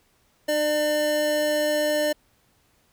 square tone pair together, 302.5 / 599.3 Hz, D#4 / D5, -49 / +35 cents, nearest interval octave, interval 1184 cents, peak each -30 / -22 dBFS, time 0.48-2.13 s, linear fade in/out 10 ms, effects pink hiss -64 dBFS RMS until 2.92 s

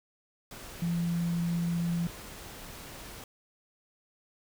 sine tone in noise, 170.6 Hz, F3, 40 cents flat, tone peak -27 dBFS, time 0.82-2.07 s, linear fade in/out 2 ms, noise pink, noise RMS -45 dBFS, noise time 0.51-3.24 s, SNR +15 dB, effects none

